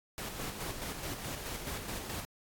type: noise with tremolo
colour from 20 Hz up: pink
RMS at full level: -39 dBFS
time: 0.18-2.25 s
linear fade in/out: 0 ms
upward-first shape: square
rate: 4.7 Hz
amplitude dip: 40%
effects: AAC 64 kbps

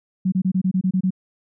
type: tone bursts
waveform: sine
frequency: 186.6 Hz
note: F#3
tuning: 15 cents sharp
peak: -16 dBFS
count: 9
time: 0.25-1.106 s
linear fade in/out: 10 ms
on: 72 ms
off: 26 ms
effects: none

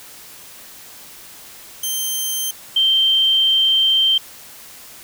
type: tone pair in turn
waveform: 10% pulse / sine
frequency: 3136 / 3136 Hz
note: G7 / G7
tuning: 0 / 0 cents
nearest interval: unison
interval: 0 cents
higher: neither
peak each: -12 dBFS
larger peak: neither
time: 1.83-2.51 / 2.76-4.18 s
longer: second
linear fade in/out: 5 ms
effects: white hiss -40 dBFS RMS until 5.03 s

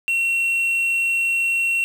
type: tone with quantisation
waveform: triangle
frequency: 2726 Hz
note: F7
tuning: 43 cents flat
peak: -16 dBFS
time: 0.08-1.84 s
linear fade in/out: 0 ms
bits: 7
effects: none

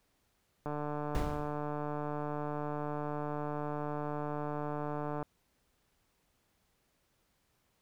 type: click train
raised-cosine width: 1 ms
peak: -24 dBFS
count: 677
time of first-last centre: 0.66-5.228 s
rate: 148 Hz
type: noise with exponential decay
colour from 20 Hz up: brown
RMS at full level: -30 dBFS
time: 1.15-1.71 s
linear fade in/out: 0 ms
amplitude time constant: 120 ms
effects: pink hiss -75 dBFS RMS until 7.81 s

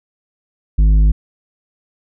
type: tone with tanh clipping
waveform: sine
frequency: 51.91 Hz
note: G#1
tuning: in tune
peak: -9 dBFS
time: 0.78-1.12 s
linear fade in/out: 10 ms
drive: 8 dB
effects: none

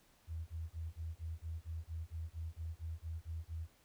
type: tone bursts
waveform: sine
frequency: 81.4 Hz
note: E2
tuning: 21 cents flat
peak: -39 dBFS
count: 15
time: 0.27-3.676 s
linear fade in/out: 50 ms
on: 200 ms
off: 29 ms
effects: pink hiss -69 dBFS RMS until 3.84 s

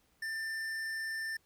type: tone with tanh clipping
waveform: triangle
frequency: 1786 Hz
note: A6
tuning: 25 cents sharp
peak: -37 dBFS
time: 0.22-1.37 s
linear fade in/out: 5 ms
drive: 17 dB
effects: pink hiss -71 dBFS RMS until 1.45 s

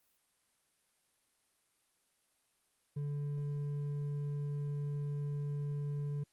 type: tone with hard clipping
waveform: sine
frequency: 144.7 Hz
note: D3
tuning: 25 cents flat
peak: -36 dBFS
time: 2.96-6.24 s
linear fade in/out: 10 ms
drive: 4 dB
effects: white hiss -75 dBFS RMS until 6.32 s + Opus 32 kbps

